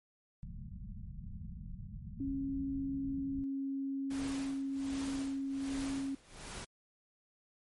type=low-pass noise; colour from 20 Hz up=pink; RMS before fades=-45 dBFS; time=0.43-3.44 s; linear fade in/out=0 ms; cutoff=220 Hz; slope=96 dB/octave
type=tone; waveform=sine; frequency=272.7 Hz; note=C#4; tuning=28 cents flat; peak=-34 dBFS; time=2.2-6.15 s; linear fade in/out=5 ms
type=noise with tremolo; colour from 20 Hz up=pink; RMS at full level=-44 dBFS; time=4.1-6.65 s; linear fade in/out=10 ms; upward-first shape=sine; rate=1.3 Hz; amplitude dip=90%
effects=MP3 48 kbps